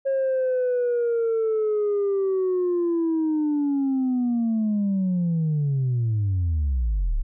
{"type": "linear sweep", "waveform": "sine", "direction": "down", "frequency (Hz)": [544, 31], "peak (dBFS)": -18, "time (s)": [0.05, 7.23], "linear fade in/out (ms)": 20, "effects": ["tanh soft clip ceiling -18 dBFS"]}